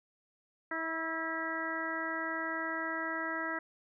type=harmonic tone with a mistuned harmonic; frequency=323.7 Hz; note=E4; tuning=31 cents flat; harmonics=1 / 2 / 3 / 4 / 5 / 6; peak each=-41 / -42 / -43 / -40 / -39 / -39 dBFS; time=0.71-3.59 s; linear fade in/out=5 ms; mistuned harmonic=4; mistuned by=+24 cents; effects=none

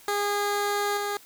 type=tone with level steps; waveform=15% pulse; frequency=408.9 Hz; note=G#4; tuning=27 cents flat; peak=-18 / -21 dBFS; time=0.08-1.17 s; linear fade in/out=2 ms; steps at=0.97 s; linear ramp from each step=2 ms; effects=white hiss -52 dBFS RMS until 1.25 s

